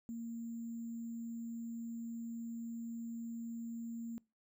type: tone with sample-and-hold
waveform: sine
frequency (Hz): 230.9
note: A#3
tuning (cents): -16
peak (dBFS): -40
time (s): 0.09-4.18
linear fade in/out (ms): 0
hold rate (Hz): 7350
effects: noise-tail reverb RT60 0.3 s tail -25 dB re dry